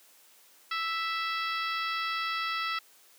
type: harmonic tone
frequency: 659 Hz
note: E5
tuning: 1 cent flat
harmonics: 2 / 3 / 4 / 5 / 6 / 7 / 8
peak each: -32 / -36 / -38 / -40 / -42 / -43 / -44 dBFS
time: 0.71-2.79 s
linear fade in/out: 5 ms
effects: white hiss -59 dBFS RMS until 3.18 s + high-pass 300 Hz 12 dB/octave